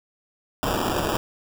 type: noise with sample-and-hold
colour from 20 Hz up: violet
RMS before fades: -24 dBFS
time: 0.63-1.17 s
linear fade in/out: 0 ms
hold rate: 2100 Hz
effects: none